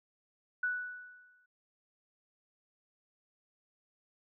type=tone with exponential decay; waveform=sine; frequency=1480 Hz; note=F#6; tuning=in tune; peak=-28 dBFS; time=0.63-1.46 s; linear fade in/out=5 ms; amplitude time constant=180 ms; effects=none